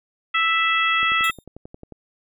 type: harmonic tone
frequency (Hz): 659.3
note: E5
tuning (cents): 0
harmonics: 2 / 3 / 4 / 5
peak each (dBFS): -21 / -22 / -23 / -26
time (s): 0.34-1.31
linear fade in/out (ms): 10
type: click train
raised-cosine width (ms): 2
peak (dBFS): -25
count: 11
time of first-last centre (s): 1.03-1.923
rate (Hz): 11.2
type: tone with exponential decay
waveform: 5% pulse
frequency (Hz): 3654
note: A#7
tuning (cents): -35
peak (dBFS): -19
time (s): 1.24-1.44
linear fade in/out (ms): 2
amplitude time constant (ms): 43
effects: none